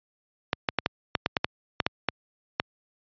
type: clicks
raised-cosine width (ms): 0.3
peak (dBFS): -6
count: 12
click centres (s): 0.531 / 0.688 / 0.787 / 0.861 / 1.152 / 1.261 / 1.368 / 1.445 / 1.802 / 1.865 / 2.087 / 2.599
effects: high-pass 80 Hz 12 dB/octave + resampled to 11025 Hz